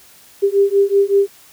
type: beating tone pair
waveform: sine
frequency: 395.4 / 400.7 Hz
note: G4 / G4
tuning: +15 / +38 cents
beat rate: 5.3 Hz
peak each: -14 dBFS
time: 0.42-1.28 s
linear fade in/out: 20 ms
effects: white hiss -46 dBFS RMS until 1.52 s